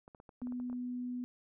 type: clicks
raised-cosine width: 1 ms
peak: -39 dBFS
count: 10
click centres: 0.079 / 0.148 / 0.201 / 0.292 / 0.417 / 0.471 / 0.523 / 0.6 / 0.699 / 0.729 s
type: tone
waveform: sine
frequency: 247.4 Hz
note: B3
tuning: 3 cents sharp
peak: -36 dBFS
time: 0.42-1.24 s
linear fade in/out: 0 ms
effects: none